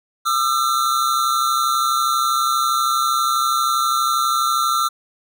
square tone pair together, 1208.6 / 1341 Hz, D6 / E6, +49 / +29 cents, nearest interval major second, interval 180 cents, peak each -21 / -19 dBFS, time 0.25-4.89 s, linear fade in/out 20 ms, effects none

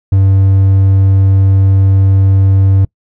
triangle tone, 96.8 Hz, G2, 21 cents flat, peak -3 dBFS, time 0.12-2.85 s, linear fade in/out 5 ms, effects noise-tail reverb RT60 0.1 s tail -25 dB re dry

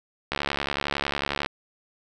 click train, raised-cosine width 0.3 ms, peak -9 dBFS, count 82, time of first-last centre 0.32-1.461 s, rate 71 Hz, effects none

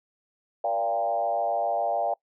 sine tone with frequency modulation, 690 Hz, F5, 21 cents flat, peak -23 dBFS, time 0.64-2.14 s, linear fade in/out 5 ms, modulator 107 Hz, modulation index 1.3, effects noise-tail reverb RT60 0.1 s tail -25 dB re dry

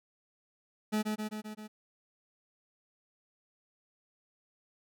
40% pulse tone with echo, 214 Hz, A3, 48 cents flat, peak -27 dBFS, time 0.92-1.03 s, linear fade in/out 20 ms, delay 130 ms, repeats 5, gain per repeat -3 dB, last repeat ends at 1.68 s, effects none

